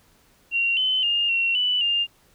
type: tone with pitch steps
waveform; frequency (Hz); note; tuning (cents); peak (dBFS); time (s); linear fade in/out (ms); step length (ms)
sine; 2755 / 3044 / 2823 / 2733 / 2975 / 2806; F7 / F#7 / F7 / F7 / F#7 / F7; -24 / +48 / +18 / -38 / +9 / +8; -19; 0.51-2.07; 50; 260
effects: pink hiss -59 dBFS RMS until 2.34 s